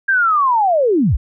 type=linear sweep; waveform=sine; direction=down; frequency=1617 to 34.93 Hz; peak=-11 dBFS; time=0.08-1.17 s; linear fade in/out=10 ms; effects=none

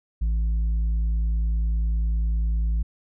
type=tone with tanh clipping; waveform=sine; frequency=55 Hz; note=A1; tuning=in tune; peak=-21 dBFS; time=0.21-2.83 s; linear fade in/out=10 ms; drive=4 dB; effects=none

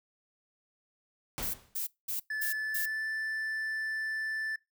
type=noise with exponential decay; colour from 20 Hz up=pink; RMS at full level=-34 dBFS; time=1.38-1.76 s; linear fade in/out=0 ms; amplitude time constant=82 ms
type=noise bursts; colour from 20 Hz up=violet; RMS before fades=-34 dBFS; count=5; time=1.42-2.86 s; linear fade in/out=10 ms; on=120 ms; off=210 ms
type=tone with pitch glide; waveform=triangle; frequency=1737 to 1760.2 Hz; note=A6 to A6; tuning=-23 to 0 cents; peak=-30 dBFS; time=2.3-4.56 s; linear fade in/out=5 ms; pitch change=+23 cents; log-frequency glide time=2.55-3.07 s
effects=noise-tail reverb RT60 0.2 s tail -23 dB re dry

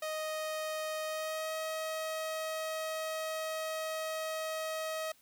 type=tone with pitch glide; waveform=sawtooth; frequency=624 to 633.8 Hz; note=D#5 to D#5; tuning=+5 to +32 cents; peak=-31 dBFS; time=0.02-5.12 s; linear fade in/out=5 ms; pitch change=+27 cents; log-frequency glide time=1.04-1.54 s; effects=white hiss -65 dBFS RMS until 5.21 s

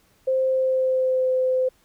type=tone with pitch glide; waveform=sine; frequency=523.3 to 514.3 Hz; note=C5 to C5; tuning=0 to -30 cents; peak=-18 dBFS; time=0.27-1.69 s; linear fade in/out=10 ms; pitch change=-30 cents; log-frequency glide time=0.48-1.29 s; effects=pink hiss -61 dBFS RMS until 1.84 s

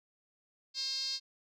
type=tone with band-pass filter; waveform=5% pulse; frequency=533 Hz; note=C5; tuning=32 cents sharp; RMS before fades=-36 dBFS; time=0.74-1.2 s; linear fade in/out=50 ms; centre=4600 Hz; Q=8.2; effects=none

